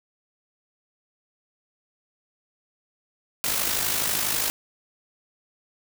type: noise with amplitude modulation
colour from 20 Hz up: white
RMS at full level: -23 dBFS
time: 3.44-4.5 s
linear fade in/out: 0 ms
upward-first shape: sine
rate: 52.2 Hz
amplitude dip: 50%
effects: none